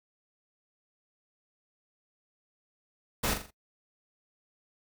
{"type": "noise with echo", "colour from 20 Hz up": "pink", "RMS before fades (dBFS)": -29, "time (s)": [3.23, 3.34], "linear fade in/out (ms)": 10, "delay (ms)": 42, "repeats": 4, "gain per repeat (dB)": -7, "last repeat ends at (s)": 3.508, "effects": ["noise-tail reverb RT60 0.1 s tail -21 dB re dry"]}